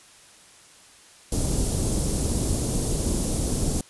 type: band-stop noise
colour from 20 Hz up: pink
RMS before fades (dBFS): -24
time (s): 1.32-3.81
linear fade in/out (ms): 2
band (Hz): 410 to 8100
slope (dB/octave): 12
effects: white hiss -51 dBFS RMS until 3.89 s + resampled to 24000 Hz